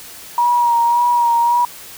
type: tone with vibrato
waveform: sine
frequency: 951 Hz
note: A#5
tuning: 34 cents sharp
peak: -11 dBFS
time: 0.38-1.65 s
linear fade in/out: 2 ms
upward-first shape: sine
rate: 1.8 Hz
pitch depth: 28 cents each way
effects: white hiss -36 dBFS RMS until 1.97 s